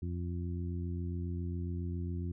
harmonic tone, 87.3 Hz, F2, in tune, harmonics 1 / 2 / 3 / 4, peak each -35 / -41 / -45 / -47 dBFS, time 0.02-2.32 s, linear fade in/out 5 ms, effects none

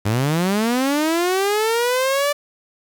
sawtooth linear sweep, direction up, 97.9 to 587.3 Hz, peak -13 dBFS, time 0.05-2.33 s, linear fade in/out 10 ms, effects 7-bit

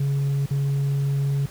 sine tone with dropouts, 139.5 Hz, C#3, 11 cents sharp, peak -17 dBFS, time 0-1.46 s, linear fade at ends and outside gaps 5 ms, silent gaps 0.46-0.508 s, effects tanh soft clip ceiling -19 dBFS + pink hiss -45 dBFS RMS until 1.5 s

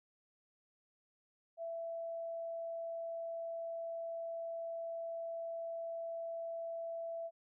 sine tone, 666 Hz, E5, 18 cents sharp, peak -39 dBFS, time 1.57-7.31 s, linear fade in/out 50 ms, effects none

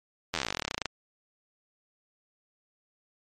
slowing click train, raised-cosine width 0.2 ms, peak -11 dBFS, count 24, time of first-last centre 0.34-0.857 s, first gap 11 ms, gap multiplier 1.06, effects MP3 64 kbps

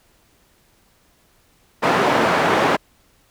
white band-pass noise, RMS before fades -17 dBFS, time 1.82-2.77 s, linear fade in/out 20 ms, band 190 to 1200 Hz, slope 12 dB/octave, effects pink hiss -58 dBFS RMS until 3.3 s

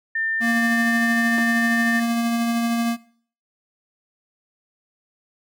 sine tone, 1800 Hz, A6, 39 cents sharp, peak -21 dBFS, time 0.15-2 s, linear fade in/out 5 ms
square tone with tremolo, 233.1 Hz, A#3, in tune, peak -19 dBFS, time 0.4-2.97 s, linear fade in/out 50 ms, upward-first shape triangle, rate 13 Hz, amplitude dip 25%
sawtooth tone with exponential decay, 310.6 Hz, D#4, 3 cents flat, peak -22 dBFS, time 1.38-1.46 s, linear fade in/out 1 ms, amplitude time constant 16 ms
effects noise-tail reverb RT60 0.5 s tail -19 dB re dry

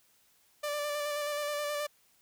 sawtooth tone with vibrato, 588 Hz, D5, 2 cents sharp, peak -28 dBFS, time 0.63-1.87 s, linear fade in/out 10 ms, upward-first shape square, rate 9.4 Hz, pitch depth 18 cents each way, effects white hiss -67 dBFS RMS until 2.21 s

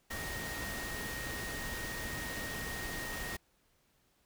sine tone in noise, 1864.7 Hz, A#6, in tune, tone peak -42 dBFS, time 0.1-3.37 s, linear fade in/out 10 ms, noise pink, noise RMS -41 dBFS, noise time 0.1-3.37 s, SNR -4 dB, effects pink hiss -72 dBFS RMS until 4.25 s

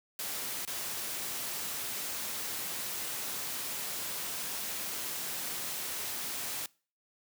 white noise with dropouts, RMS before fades -37 dBFS, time 0.19-6.66 s, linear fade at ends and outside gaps 2 ms, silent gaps 0.651-0.675 s, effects noise-tail reverb RT60 0.4 s tail -24 dB re dry + high-pass 100 Hz 12 dB/octave

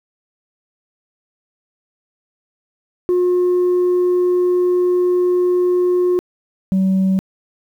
sine tone pair in turn, 359 / 190.17 Hz, F4 / F#3, +48 / +48 cents, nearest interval major seventh, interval 1100 cents, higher first, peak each -10 dBFS, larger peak neither, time 3.09-6.19 / 6.72-7.19 s, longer first, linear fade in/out 0 ms, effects tanh soft clip ceiling -11 dBFS + 8-bit

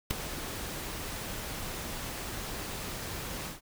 pink noise with ADSR envelope, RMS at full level -26 dBFS, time 0.1-3.61 s, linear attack 10 ms, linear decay 4 ms, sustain -12 dB, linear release 140 ms, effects none

